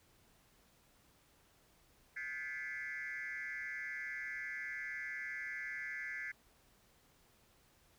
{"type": "tone with frequency modulation", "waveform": "sine", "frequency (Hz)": 1864.7, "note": "A#6", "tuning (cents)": 0, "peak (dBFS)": -39, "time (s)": [2.16, 6.32], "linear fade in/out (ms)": 10, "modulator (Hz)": 141, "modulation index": 2.2, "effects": ["tanh soft clip ceiling -36 dBFS", "pink hiss -69 dBFS RMS until 7.98 s"]}